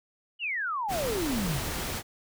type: exponential sweep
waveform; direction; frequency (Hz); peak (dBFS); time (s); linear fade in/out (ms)
sine; down; 3007 to 121.8; -28; 0.39-1.61; 50
type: noise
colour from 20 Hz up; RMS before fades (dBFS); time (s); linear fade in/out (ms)
pink; -33; 0.88-2.03; 50
effects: none